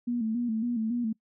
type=tone with vibrato; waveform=sine; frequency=230.7 Hz; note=A#3; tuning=18 cents flat; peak=-26 dBFS; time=0.07-1.13 s; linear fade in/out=10 ms; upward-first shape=square; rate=3.6 Hz; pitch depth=75 cents each way; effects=noise-tail reverb RT60 0.1 s tail -24 dB re dry